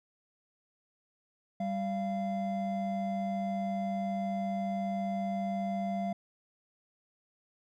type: tone pair together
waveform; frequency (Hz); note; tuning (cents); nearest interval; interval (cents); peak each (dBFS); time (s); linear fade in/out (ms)
triangle; 196 / 689.4; G3 / F5; 0 / -23; octave + minor seventh; 2177; -31 / -32; 1.6-6.13; 5
effects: none